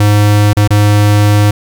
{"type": "tone with dropouts", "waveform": "square", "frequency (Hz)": 103.83, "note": "G#2", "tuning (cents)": 0, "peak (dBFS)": -6, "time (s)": [0, 1.51], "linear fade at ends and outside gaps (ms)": 5, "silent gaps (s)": [[0.532, 0.568], [0.676, 0.705]], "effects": []}